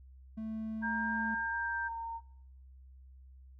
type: tone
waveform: triangle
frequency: 220 Hz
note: A3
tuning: in tune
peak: -35 dBFS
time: 0.37-1.35 s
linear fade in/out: 10 ms
type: tone with vibrato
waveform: sine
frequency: 925 Hz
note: A#5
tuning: 14 cents flat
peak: -37 dBFS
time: 0.81-2.21 s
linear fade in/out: 50 ms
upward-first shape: square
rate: 1.4 Hz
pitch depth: 15 cents each way
type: tone with pitch glide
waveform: sine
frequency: 1597 to 1575 Hz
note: G6 to G6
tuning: +32 to +8 cents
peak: -34 dBFS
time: 0.82-1.89 s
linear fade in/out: 20 ms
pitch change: -24 cents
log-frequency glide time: 1.41-1.75 s
effects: noise-tail reverb RT60 0.7 s tail -22 dB re dry + added 65 Hz sine -52 dBFS peak until 3.59 s